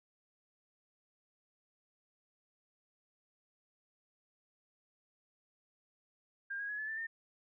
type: tone with pitch steps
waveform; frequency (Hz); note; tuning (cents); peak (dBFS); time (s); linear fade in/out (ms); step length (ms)
sine; 1603 / 1643.3 / 1684.6 / 1727 / 1770.4 / 1815; G6 / G#6 / G#6 / A6 / A6 / A#6; +38 / -19 / +24 / -33 / +10 / -47; -37; 6.5-7.07; 10; 95
effects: none